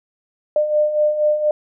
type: beating tone pair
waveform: sine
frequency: 599 / 603.2 Hz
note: D5 / D5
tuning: +34 / +46 cents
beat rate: 4.2 Hz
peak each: -22 / -15 dBFS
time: 0.56-1.51 s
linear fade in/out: 2 ms
effects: none